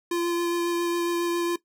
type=tone with vibrato; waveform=square; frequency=344.3 Hz; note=F4; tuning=25 cents flat; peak=-24 dBFS; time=0.11-1.56 s; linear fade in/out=5 ms; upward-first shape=sine; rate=7.3 Hz; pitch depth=11 cents each way; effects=noise-tail reverb RT60 0.1 s tail -17 dB re dry